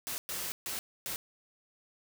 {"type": "noise bursts at uneven times", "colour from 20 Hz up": "white", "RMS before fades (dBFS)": -37, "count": 4, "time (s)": [[0.07, 0.18], [0.29, 0.52], [0.66, 0.79], [1.06, 1.16]], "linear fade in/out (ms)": 0, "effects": []}